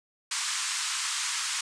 white band-pass noise, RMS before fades -31 dBFS, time 0.31-1.61 s, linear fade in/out 5 ms, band 960 to 8800 Hz, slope 48 dB/octave, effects none

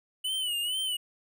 square tone with vibrato, 2960 Hz, F#7, in tune, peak -29 dBFS, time 0.24-0.97 s, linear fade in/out 10 ms, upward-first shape sine, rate 2.2 Hz, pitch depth 93 cents each way, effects none

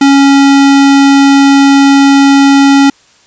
square tone, 277.2 Hz, C#4, in tune, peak -3 dBFS, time 0.01-2.9 s, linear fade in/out 5 ms, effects white hiss -45 dBFS RMS until 3.26 s + resampled to 16000 Hz

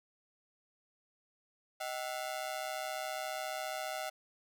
sawtooth ring-modulated tone, 695 Hz, F5, 9 cents flat, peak -30 dBFS, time 1.8-4.1 s, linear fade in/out 10 ms, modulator 67.3 Hz, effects none

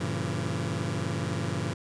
sawtooth chord, G diminished seventh, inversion none, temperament just, 98 / 117.6 / 141.12 / 169.34 Hz, G2 / Bb2 / Db3 / Fb3, 0 / +16 / +31 / +47 cents, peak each -30 dBFS, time 0-1.74 s, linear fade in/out 10 ms, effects resampled to 22050 Hz

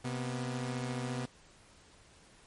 sawtooth tone pair together, 128.35 / 242.3 Hz, C3 / B3, -33 / -33 cents, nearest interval major seventh, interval 1100 cents, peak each -32 / -35 dBFS, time 0.04-1.26 s, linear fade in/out 10 ms, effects pink hiss -60 dBFS RMS until 2.46 s + MP3 48 kbps

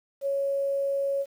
sine tone, 554.4 Hz, C#5, in tune, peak -24 dBFS, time 0.21-1.26 s, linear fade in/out 50 ms, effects 9-bit

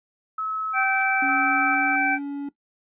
sine tone with tremolo, 1292 Hz, E6, 35 cents flat, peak -25 dBFS, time 0.38-1.96 s, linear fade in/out 5 ms, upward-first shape square, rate 1.1 Hz, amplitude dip 55%
violet noise with exponential growth, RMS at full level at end -33 dBFS, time 0.63-1.03 s, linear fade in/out 2 ms, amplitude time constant 85 ms
harmonic tone, 774 Hz, G5, 22 cents flat, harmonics 1 / 2 / 3, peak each -24 / -24 / -24 dBFS, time 0.73-2.19 s, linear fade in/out 50 ms
triangle tone with pitch glide, 277.2 to 283 Hz, C#4 to C#4, 0 to +36 cents, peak -25 dBFS, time 1.22-2.49 s, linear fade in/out 5 ms, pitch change +36 cents, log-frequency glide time 1.32-1.88 s
effects noise-tail reverb RT60 0.1 s tail -17 dB re dry + resampled to 8000 Hz

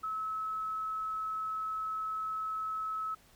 sine tone, 1295 Hz, E6, 31 cents flat, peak -33 dBFS, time 0.03-3.15 s, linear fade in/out 10 ms, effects pink hiss -62 dBFS RMS until 3.35 s

